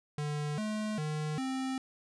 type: tone with pitch steps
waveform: square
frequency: 148.3 / 214.1 / 152.7 / 262.8 Hz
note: D3 / A3 / D#3 / C4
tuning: +17 / -47 / -32 / +8 cents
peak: -33 dBFS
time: 0.18-1.78 s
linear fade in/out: 2 ms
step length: 400 ms
effects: resampled to 22050 Hz